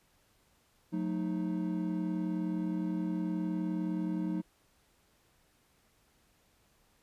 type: chord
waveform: triangle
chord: D# diminished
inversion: first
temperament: equal with one note detuned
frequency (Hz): 180.67 / 220 / 311.1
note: F#3 / A3 / D#4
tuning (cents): -41 / 0 / 0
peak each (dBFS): -32 / -37 / -33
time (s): 0.92-4.42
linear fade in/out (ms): 20
effects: pink hiss -69 dBFS RMS until 7.02 s + resampled to 32000 Hz